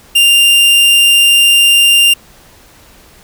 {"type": "tone", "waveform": "45% pulse", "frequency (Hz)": 2793, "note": "F7", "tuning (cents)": -1, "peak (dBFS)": -5, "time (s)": [0.15, 2.14], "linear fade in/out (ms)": 10, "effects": ["pink hiss -42 dBFS RMS until 3.23 s"]}